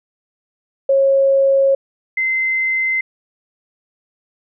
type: tone pair in turn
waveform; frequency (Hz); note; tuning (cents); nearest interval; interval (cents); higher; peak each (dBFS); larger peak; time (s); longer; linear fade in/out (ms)
sine; 545 / 2068; C#5 / C7; -29 / -21; octave + major seventh; 2308; second; -10 / -15; first; 0.89-1.75 / 2.17-3.01; first; 5
effects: none